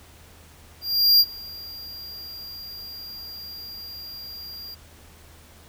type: tone with ADSR envelope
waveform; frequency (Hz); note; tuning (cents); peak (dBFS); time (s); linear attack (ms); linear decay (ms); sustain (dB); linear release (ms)
square; 4779; D8; +29; -12; 0.81-4.75; 390; 47; -24; 12
effects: added 80 Hz sine -51 dBFS peak until 5.68 s + pink hiss -51 dBFS RMS until 5.68 s